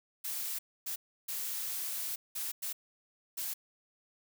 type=noise bursts at uneven times; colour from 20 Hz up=blue; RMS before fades=-37 dBFS; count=6; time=0.24-0.59 / 0.86-0.96 / 1.28-2.16 / 2.35-2.52 / 2.62-2.73 / 3.37-3.54 s; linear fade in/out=10 ms; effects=none